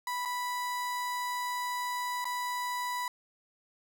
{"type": "tone with dropouts", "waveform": "35% pulse", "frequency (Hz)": 986, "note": "B5", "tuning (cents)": -3, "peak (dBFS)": -30, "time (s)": [0.07, 3.08], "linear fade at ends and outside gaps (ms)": 2, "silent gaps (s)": [[0.252, 0.256], [2.244, 2.253]], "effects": []}